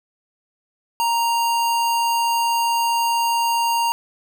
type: tone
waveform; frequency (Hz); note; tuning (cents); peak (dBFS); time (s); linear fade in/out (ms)
square; 932.3; A#5; 0; -18; 1-3.92; 0
effects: none